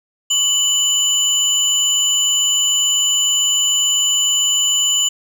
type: tone pair together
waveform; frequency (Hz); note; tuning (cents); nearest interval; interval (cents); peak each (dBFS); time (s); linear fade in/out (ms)
sine; 2974 / 7073; F#7 / A8; +8 / +8; octave + minor third; 1500; -14; 0.3-5.09; 10
effects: tanh soft clip ceiling -10 dBFS + 8-bit